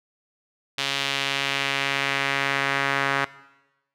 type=tone with band-pass filter sweep; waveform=sawtooth; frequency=138.3 Hz; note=C#3; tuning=4 cents flat; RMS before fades=-25 dBFS; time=0.78-3.25 s; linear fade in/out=5 ms; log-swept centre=3400 to 1600 Hz; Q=1.6; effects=noise-tail reverb RT60 1.0 s tail -19 dB re dry